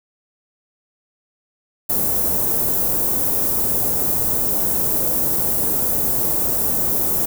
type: band-stop noise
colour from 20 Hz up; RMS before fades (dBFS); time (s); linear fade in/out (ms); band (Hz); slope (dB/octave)
white; -19; 1.89-7.26; 10; 570 to 15000; 12
effects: none